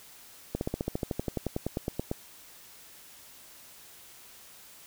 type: slowing click train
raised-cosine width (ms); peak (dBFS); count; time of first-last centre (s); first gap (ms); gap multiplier
2; -16; 19; 0.55-2.114; 61; 1.04
effects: white hiss -52 dBFS RMS until 4.86 s